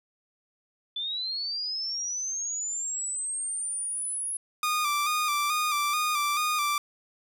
sine linear sweep, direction up, 3478 to 10590 Hz, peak -29 dBFS, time 0.96-4.37 s, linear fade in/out 5 ms
sawtooth tone with vibrato, 1200 Hz, D6, 37 cents sharp, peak -21 dBFS, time 4.63-6.78 s, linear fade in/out 2 ms, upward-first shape square, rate 2.3 Hz, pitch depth 40 cents each way
effects none

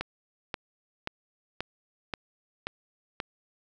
click train, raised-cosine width 0.3 ms, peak -15 dBFS, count 7, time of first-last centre 0.01-3.201 s, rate 1.88 Hz, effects none

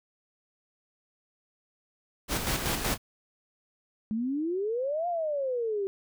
pink noise with tremolo, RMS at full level -28 dBFS, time 2.28-2.98 s, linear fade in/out 50 ms, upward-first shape square, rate 5.3 Hz, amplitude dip 45%
sine exponential two-way sweep, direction up then down, 210.8 to 715 to 383.1 Hz, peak -27 dBFS, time 4.11-5.87 s, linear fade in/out 0 ms, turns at 5.08 s
effects none

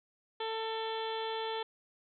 harmonic tone with a mistuned harmonic, 445.7 Hz, A4, 22 cents sharp, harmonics 1 / 2 / 3 / 4 / 5 / 6 / 7 / 8 / 9, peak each -37 / -38 / -47 / -47 / -51 / -52 / -47 / -45 / -51 dBFS, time 0.4-1.63 s, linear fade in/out 5 ms, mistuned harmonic 8, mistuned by -54 cents, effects none

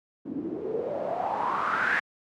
white noise with low-pass filter sweep, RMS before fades -29 dBFS, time 0.25-2 s, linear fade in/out 10 ms, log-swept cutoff 260 to 1800 Hz, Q 7.4, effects high-pass 150 Hz 12 dB/octave

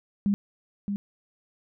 sine tone with echo, 201.6 Hz, G3, 49 cents sharp, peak -20 dBFS, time 0.26-0.34 s, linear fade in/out 0 ms, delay 620 ms, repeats 1, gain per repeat -6 dB, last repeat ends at 0.96 s, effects none

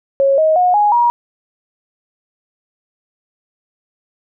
sine tone with pitch steps, 548 / 629.5 / 723.1 / 830.6 / 954.1 Hz, C#5 / D#5 / F#5 / G#5 / A#5, -20 / +20 / -40 / 0 / +40 cents, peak -9 dBFS, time 0.2-1.1 s, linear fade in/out 0 ms, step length 180 ms, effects none

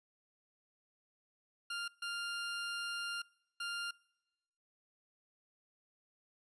20% pulse tone bursts at uneven times, 1399 Hz, F6, 3 cents sharp, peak -33 dBFS, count 3, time 1.7-1.88 / 2.02-3.22 / 3.6-3.91 s, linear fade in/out 5 ms, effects noise-tail reverb RT60 1.0 s tail -25 dB re dry + resampled to 22050 Hz

